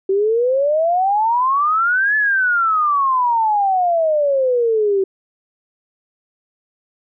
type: exponential two-way sweep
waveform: sine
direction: up then down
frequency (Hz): 378.8 to 1739 to 378.8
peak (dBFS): -13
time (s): 0.09-5.04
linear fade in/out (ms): 5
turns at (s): 2.16
effects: none